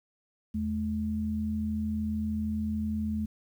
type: tone pair together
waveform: sine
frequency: 82 / 215.2 Hz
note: E2 / A3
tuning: -9 / -38 cents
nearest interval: octave + perfect fourth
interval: 1671 cents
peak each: -34 / -29 dBFS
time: 0.54-3.26 s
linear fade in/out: 10 ms
effects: 10-bit